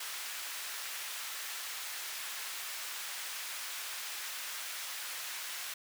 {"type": "high-pass noise", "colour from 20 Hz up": "pink", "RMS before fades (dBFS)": -41, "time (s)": [0, 5.74], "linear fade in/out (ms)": 5, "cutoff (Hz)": 1500, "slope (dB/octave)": 12, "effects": []}